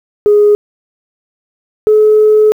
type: tone pair in turn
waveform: sine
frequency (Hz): 415.4 / 428.1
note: G#4 / A4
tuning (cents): 0 / -47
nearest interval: minor second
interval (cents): 53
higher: second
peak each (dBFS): -3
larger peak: neither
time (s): 0.26-0.55 / 1.87-2.52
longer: second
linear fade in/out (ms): 0
effects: tanh soft clip ceiling 0 dBFS + 7-bit